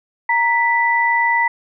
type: tone pair together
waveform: sine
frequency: 932 / 1977.9 Hz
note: A#5 / B6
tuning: -1 / +2 cents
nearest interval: octave + minor second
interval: 1303 cents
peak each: -16 dBFS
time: 0.29-1.48 s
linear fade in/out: 5 ms
effects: none